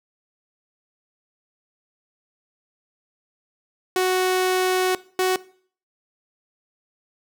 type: tone pair in turn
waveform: sawtooth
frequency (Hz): 370 / 371.5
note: F#4 / F#4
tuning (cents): 0 / +7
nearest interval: unison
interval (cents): 7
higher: second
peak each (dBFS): -14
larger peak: neither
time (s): 3.96-4.95 / 5.19-5.36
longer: first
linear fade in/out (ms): 2
effects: noise-tail reverb RT60 0.5 s tail -20 dB re dry